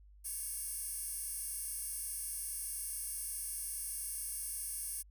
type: tone with high-pass filter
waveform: 15% pulse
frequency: 554.4 Hz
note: C#5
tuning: in tune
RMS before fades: -41 dBFS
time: 0.24-5.03 s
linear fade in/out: 20 ms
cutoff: 10000 Hz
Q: 2.9
effects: added 50 Hz sine -56 dBFS peak until 5.1 s